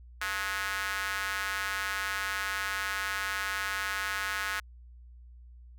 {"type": "tone with high-pass filter", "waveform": "square", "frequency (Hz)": 98, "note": "G2", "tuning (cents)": 0, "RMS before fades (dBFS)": -33, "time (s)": [0.21, 4.6], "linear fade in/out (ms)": 5, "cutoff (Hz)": 1500, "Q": 2.9, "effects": ["added 60 Hz sine -48 dBFS peak until 5.78 s"]}